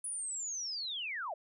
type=linear sweep; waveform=sine; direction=down; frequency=9956 to 567 Hz; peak=-36 dBFS; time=0.04-1.34 s; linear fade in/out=5 ms; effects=none